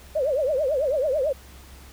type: tone with vibrato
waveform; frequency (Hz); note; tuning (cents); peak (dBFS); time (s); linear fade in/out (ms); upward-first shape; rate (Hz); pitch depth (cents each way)
sine; 565; C#5; +33; -20; 0.15-1.33; 10; triangle; 9.1; 240
effects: added 66 Hz sine -45 dBFS peak until 1.92 s + pink hiss -49 dBFS RMS until 1.92 s